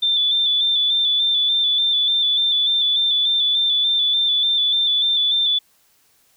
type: tone with vibrato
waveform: sine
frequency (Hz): 3520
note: A7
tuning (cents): 0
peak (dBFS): -15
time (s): 0.02-5.59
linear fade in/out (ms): 10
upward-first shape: square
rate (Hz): 3.4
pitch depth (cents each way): 28
effects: white hiss -59 dBFS RMS until 6.36 s